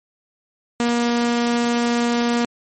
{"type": "tone", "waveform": "sawtooth", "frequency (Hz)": 237.7, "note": "A#3", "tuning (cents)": 34, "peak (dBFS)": -13, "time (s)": [0.8, 2.45], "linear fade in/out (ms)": 0, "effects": ["MP3 32 kbps"]}